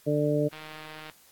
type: harmonic tone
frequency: 148.2 Hz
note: D3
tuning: 16 cents sharp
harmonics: 1 / 2 / 3 / 4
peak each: -28 / -28 / -28 / -28 dBFS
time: 0.06-0.49 s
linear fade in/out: 20 ms
type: click train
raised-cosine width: 0.3 ms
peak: -26 dBFS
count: 89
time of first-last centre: 0.53-1.098 s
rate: 155 Hz
effects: white hiss -58 dBFS RMS until 1.31 s + AAC 64 kbps